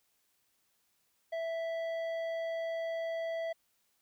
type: tone with tanh clipping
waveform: sine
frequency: 659.3 Hz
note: E5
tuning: in tune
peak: -35 dBFS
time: 1.32-3.53 s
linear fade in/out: 10 ms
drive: 10 dB
effects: white hiss -75 dBFS RMS until 4.01 s

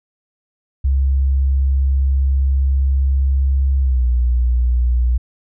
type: tone with pitch glide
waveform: sine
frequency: 67.5 to 60.83 Hz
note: C#2 to B1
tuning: -45 to -26 cents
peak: -12 dBFS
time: 0.84-5.18 s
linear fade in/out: 10 ms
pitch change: -181 cents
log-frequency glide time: 3.79-4.06 s
effects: none

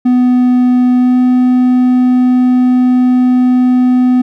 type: tone with pitch glide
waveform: triangle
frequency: 249.2 to 251.2 Hz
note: B3 to B3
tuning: +16 to +30 cents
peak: -4 dBFS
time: 0.05-4.22 s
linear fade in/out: 10 ms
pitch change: +14 cents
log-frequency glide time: 0.97-1.18 s
effects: none

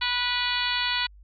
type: harmonic tone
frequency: 489.9 Hz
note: B4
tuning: 14 cents flat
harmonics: 2 / 3 / 4 / 5 / 6 / 7 / 8 / 9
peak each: -32 / -32 / -32 / -32 / -32 / -32 / -32 / -32 dBFS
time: 0.01-1.07 s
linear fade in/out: 10 ms
effects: added 50 Hz sine -47 dBFS peak until 1.23 s

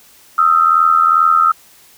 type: tone pair together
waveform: sine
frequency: 1257 / 1339.4 Hz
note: D#6 / E6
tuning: +17 / +27 cents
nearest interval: minor second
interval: 110 cents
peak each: -11 dBFS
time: 0.38-1.52 s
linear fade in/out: 5 ms
effects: white hiss -46 dBFS RMS until 1.97 s

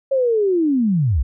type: linear sweep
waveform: sine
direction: down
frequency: 551 to 52.3 Hz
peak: -14 dBFS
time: 0.11-1.23 s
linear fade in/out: 10 ms
effects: none

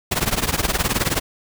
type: noise with tremolo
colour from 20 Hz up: pink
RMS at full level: -17 dBFS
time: 0.11-1.2 s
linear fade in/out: 10 ms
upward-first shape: triangle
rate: 19 Hz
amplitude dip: 95%
effects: none

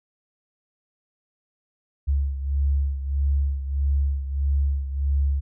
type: beating tone pair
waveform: sine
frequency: 69.4 / 71 Hz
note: C#2 / C#2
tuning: +3 / +42 cents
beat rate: 1.6 Hz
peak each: -21 / -27 dBFS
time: 2.07-5.41 s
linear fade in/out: 20 ms
effects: none

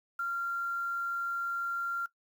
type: tone with quantisation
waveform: sine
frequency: 1383 Hz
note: F6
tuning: 17 cents flat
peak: -30 dBFS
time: 0.19-2.06 s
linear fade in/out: 5 ms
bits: 9
effects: noise-tail reverb RT60 0.1 s tail -18 dB re dry

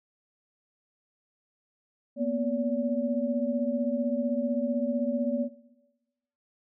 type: tone cluster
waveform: sine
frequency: 233.6 / 249.3 / 572 Hz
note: A#3 / B3 / D5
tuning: +4 / +16 / -46 cents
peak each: -30 dBFS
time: 2.16-5.49 s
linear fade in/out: 50 ms
effects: noise-tail reverb RT60 1.0 s tail -17 dB re dry

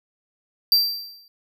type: tone with exponential decay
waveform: square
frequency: 4699 Hz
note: D8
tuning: in tune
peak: -12 dBFS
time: 0.72-1.28 s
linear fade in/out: 1 ms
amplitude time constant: 120 ms
effects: none

